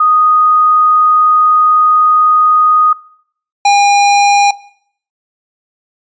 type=tone pair in turn; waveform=sine / square; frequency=1242 / 809.9 Hz; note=D#6 / G#5; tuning=-3 / -44 cents; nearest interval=perfect fifth; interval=741 cents; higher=first; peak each=-6 dBFS; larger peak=neither; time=0-2.93 / 3.65-4.51 s; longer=first; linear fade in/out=5 ms; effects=noise-tail reverb RT60 0.6 s tail -19 dB re dry + resampled to 16000 Hz